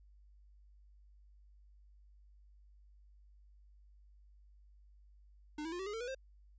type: tone with pitch steps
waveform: square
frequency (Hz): 300.1 / 325.4 / 352.8 / 382.5 / 414.7 / 449.6 / 487.5 / 528.6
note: D4 / E4 / F4 / G4 / G#4 / A4 / B4 / C5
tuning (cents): +38 / -22 / +18 / -42 / -3 / +37 / -23 / +18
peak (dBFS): -40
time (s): 5.58-6.148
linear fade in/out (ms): 5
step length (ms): 71
effects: added 50 Hz sine -59 dBFS peak until 6.58 s + resampled to 16000 Hz